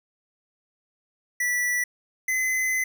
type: tone pair in turn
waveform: square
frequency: 1960 / 2036 Hz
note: B6 / C7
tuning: -14 / -48 cents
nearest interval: minor second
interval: 66 cents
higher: second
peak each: -23 dBFS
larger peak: neither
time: 1.4-1.84 / 2.28-2.84 s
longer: second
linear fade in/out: 5 ms
effects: none